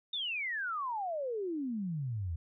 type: exponential sweep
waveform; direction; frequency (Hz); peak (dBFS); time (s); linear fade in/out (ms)
sine; down; 3694 to 77.78; -33; 0.13-2.36; 5
effects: none